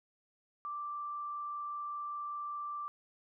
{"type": "tone with frequency modulation", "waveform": "sine", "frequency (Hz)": 1174.7, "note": "D6", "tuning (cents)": 0, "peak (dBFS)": -37, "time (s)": [0.65, 2.88], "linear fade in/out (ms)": 0, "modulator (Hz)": 25.1, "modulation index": 0.24, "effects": []}